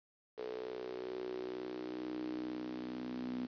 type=tone with high-pass filter sweep; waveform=sawtooth; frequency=62.2 Hz; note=B1; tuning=13 cents sharp; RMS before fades=-42 dBFS; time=0.37-3.47 s; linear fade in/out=20 ms; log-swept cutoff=440 to 250 Hz; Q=8.4; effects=resampled to 11025 Hz + 10-bit